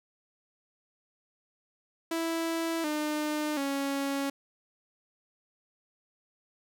sawtooth tone with pitch steps, 329.6 / 302.2 / 277.2 Hz, E4 / D4 / C#4, 0 / +50 / 0 cents, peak -25 dBFS, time 2.11-4.3 s, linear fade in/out 5 ms, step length 730 ms, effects none

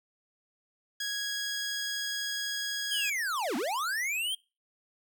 15% pulse tone, 1656 Hz, G#6, 5 cents flat, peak -25 dBFS, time 1-3.1 s, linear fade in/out 5 ms
square linear two-way sweep, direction down then up, 3243 to 215 to 3243 Hz, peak -30 dBFS, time 2.91-4.35 s, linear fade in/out 5 ms, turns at 3.56 s
effects noise-tail reverb RT60 0.3 s tail -24 dB re dry

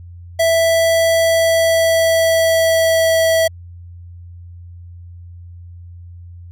square tone with pitch glide, 659.3 to 652.5 Hz, E5 to E5, 0 to -18 cents, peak -12 dBFS, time 0.39-3.48 s, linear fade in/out 10 ms, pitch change -18 cents, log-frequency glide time 1.16-3.17 s, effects added 87 Hz sine -33 dBFS peak until 6.51 s

